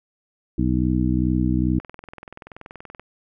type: harmonic tone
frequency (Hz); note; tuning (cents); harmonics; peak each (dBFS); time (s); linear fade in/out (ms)
62.4; B1; +19; 1 / 2 / 3 / 4 / 5; -24 / -24 / -24 / -24 / -24; 0.58-1.79; 5
type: click train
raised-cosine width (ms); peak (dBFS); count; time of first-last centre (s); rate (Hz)
0.5; -23; 26; 1.8-2.996; 20.9
effects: none